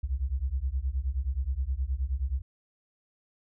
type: beating tone pair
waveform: sine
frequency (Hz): 61.3 / 70.8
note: B1 / C#2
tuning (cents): -12 / +37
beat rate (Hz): 9.5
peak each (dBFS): -30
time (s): 0.03-2.42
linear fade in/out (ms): 10
effects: none